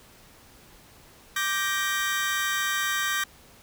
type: chord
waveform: sawtooth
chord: G minor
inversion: second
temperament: just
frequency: 1176 / 1568 / 1881.6 Hz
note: D6 / G6 / Bb6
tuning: +2 / 0 / +16 cents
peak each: -27 / -24 / -26 dBFS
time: 1.36-3.24 s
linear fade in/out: 5 ms
effects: pink hiss -53 dBFS RMS until 3.62 s